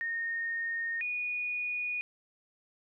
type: tone pair in turn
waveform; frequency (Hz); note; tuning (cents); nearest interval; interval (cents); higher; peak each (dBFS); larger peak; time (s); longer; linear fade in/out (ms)
sine; 1843 / 2460; A#6 / D#7; -20 / -20; perfect fourth; 500; second; -31 / -31; neither; 0.01-1.01 / 1.01-2.01; neither; 0
effects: none